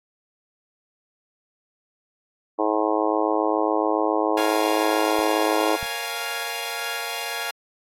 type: harmonic tone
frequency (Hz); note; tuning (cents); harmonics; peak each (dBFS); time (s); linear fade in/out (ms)
107.2; A2; -45; 3 / 4 / 5 / 6 / 7 / 8 / 9 / 10; -25 / -26 / -27 / -28 / -28 / -29 / -30 / -30; 2.58-5.77; 20
type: chord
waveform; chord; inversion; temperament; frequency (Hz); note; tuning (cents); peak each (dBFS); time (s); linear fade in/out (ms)
10% pulse; Bb minor seventh; none; equal; 466.2 / 554.4 / 698.5 / 830.6; Bb4 / Db5 / F5 / Ab5; 0 / 0 / 0 / 0; -26 / -28 / -23 / -23; 4.37-7.51; 5
type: clicks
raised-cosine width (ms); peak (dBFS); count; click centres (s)
5; -32 / -23; 2; 5.19 / 5.829
effects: AAC 48 kbps